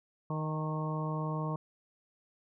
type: harmonic tone with a mistuned harmonic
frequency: 155.56 Hz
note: D#3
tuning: in tune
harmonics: 1 / 2 / 3 / 4 / 5 / 6 / 7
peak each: -33 / -42 / -43 / -43 / -49 / -43 / -41 dBFS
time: 0.3-1.56 s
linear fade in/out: 2 ms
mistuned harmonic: 6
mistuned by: -25 cents
effects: none